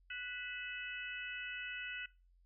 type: harmonic tone with a mistuned harmonic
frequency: 493.9 Hz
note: B4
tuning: in tune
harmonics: 3 / 4 / 5 / 6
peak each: -45 / -49 / -46 / -50 dBFS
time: 0.1-2.06 s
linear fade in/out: 5 ms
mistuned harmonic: 5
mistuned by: +84 cents
effects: noise-tail reverb RT60 0.3 s tail -21 dB re dry + added 44 Hz sine -65 dBFS peak until 2.45 s